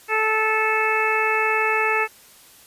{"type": "harmonic tone", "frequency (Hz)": 437, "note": "A4", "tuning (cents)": -12, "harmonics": [1, 2, 3, 4, 5, 6], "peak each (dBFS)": [-25, -25, -25, -25, -25, -25], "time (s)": [0.08, 2.08], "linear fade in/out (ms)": 50, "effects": ["white hiss -49 dBFS RMS until 2.66 s", "resampled to 32000 Hz"]}